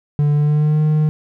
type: tone with pitch glide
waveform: triangle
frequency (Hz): 146.83 to 153.24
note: D3 to D#3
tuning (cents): 0 to -26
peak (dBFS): -10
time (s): 0.19-1.09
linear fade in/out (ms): 0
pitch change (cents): +74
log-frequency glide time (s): 0.33-0.81
effects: none